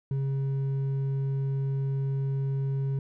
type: tone with hard clipping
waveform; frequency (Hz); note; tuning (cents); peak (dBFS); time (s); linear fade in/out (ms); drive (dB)
sine; 136.3; C#3; -29; -27; 0.11-2.99; 2; 4
effects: none